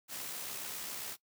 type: noise with amplitude modulation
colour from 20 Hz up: white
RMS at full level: -40 dBFS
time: 0.08-1.17 s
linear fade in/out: 50 ms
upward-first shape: sine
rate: 67.3 Hz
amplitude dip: 35%
effects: noise-tail reverb RT60 0.1 s tail -20 dB re dry + high-pass 100 Hz 12 dB/octave